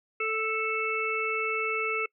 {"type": "harmonic tone", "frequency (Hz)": 440, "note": "A4", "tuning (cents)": 0, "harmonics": [1, 3, 5, 6], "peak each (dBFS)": [-32, -32, -32, -32], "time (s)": [0.2, 2.06], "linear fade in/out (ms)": 5, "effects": ["noise-tail reverb RT60 0.1 s tail -25 dB re dry"]}